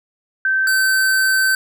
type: tone pair in turn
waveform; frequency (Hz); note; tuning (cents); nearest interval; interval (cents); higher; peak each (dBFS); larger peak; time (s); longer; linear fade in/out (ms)
sine / square; 1550 / 1541.1; G6 / G6; -20 / -30; unison; 10; first; -14 / -14; neither; 0.45-0.67 / 0.67-1.55; second; 2
effects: none